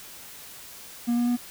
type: tone with pitch steps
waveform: triangle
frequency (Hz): 238 / 240.5 / 243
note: A#3 / B3 / B3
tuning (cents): +36 / -46 / -28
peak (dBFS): -19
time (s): 1.07-1.37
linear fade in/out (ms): 20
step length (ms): 100
effects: white hiss -44 dBFS RMS until 1.5 s